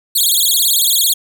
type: tone with vibrato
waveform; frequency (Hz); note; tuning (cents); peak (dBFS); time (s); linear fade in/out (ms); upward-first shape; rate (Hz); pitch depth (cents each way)
10% pulse; 3798; A#7; +32; -4; 0.15-1.14; 10; sine; 18; 280
effects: none